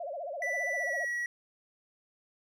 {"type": "tone with vibrato", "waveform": "sine", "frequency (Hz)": 622.3, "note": "D#5", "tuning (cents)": 0, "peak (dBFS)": -35, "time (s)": [0, 1.05], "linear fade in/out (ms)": 5, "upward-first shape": "sine", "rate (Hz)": 15, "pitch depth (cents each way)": 230}
{"type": "tone with pitch glide", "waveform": "triangle", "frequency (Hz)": [1975.5, 1922.6], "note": ["B6", "B6"], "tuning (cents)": [0, -47], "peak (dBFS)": -29, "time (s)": [0.42, 1.26], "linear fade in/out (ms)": 2, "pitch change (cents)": -47, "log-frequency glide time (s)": [0.73, 1]}
{"effects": []}